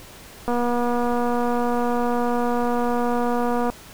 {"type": "click train", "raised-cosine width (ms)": 1, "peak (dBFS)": -11, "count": 777, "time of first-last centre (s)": [0.48, 3.7], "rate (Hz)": 241, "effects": ["pink hiss -43 dBFS RMS until 3.93 s"]}